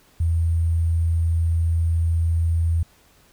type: tone with sample-and-hold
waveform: sine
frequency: 83 Hz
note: E2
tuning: 12 cents sharp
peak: -17 dBFS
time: 0.2-2.83 s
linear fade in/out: 5 ms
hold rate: 8820 Hz
effects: pink hiss -56 dBFS RMS until 3.32 s